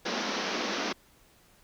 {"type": "band-pass noise", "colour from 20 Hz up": "pink", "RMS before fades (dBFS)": -32, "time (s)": [0.05, 0.93], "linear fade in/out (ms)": 10, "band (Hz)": [190, 6100], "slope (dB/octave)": 96, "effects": ["pink hiss -61 dBFS RMS until 1.63 s"]}